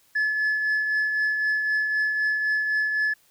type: tone with tremolo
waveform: sine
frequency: 1719 Hz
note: A6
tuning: 41 cents flat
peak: -17 dBFS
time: 0.15-3.14 s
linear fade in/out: 10 ms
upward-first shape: triangle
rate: 3.9 Hz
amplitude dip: 50%
effects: tanh soft clip ceiling -19 dBFS + white hiss -61 dBFS RMS until 3.3 s